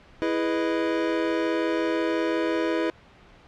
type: chord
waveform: square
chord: E major seventh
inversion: none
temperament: equal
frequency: 329.6 / 415.3 / 493.9 / 622.3 Hz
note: E4 / G#4 / B4 / D#5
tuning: 0 / 0 / 0 / 0 cents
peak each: -26 / -32 / -30 / -32 dBFS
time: 0.22-2.9 s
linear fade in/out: 0 ms
effects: pink hiss -52 dBFS RMS until 3.47 s + low-pass 3000 Hz 12 dB/octave